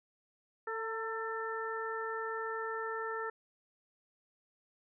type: harmonic tone with a mistuned harmonic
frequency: 445.9 Hz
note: A4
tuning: 23 cents sharp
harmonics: 1 / 2 / 3 / 4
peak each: -39 / -43 / -40 / -42 dBFS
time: 0.67-3.3 s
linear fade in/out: 5 ms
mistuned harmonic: 2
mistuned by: +26 cents
effects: none